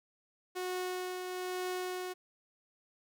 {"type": "tone with tremolo", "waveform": "sawtooth", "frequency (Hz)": 365.8, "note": "F#4", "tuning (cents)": -20, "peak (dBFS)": -30, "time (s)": [0.55, 2.14], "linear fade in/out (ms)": 20, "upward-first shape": "triangle", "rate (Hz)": 1.1, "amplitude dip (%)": 40, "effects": []}